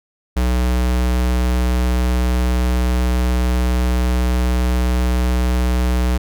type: tone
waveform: square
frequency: 61.74 Hz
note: B1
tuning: in tune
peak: -15 dBFS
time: 0.36-6.18 s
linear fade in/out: 10 ms
effects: none